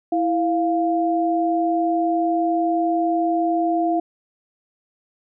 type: tone pair together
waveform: sine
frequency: 329.6 / 698.5 Hz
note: E4 / F5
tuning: 0 / 0 cents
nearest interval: octave + minor second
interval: 1300 cents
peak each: -20 dBFS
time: 0.12-4 s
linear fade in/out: 5 ms
effects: none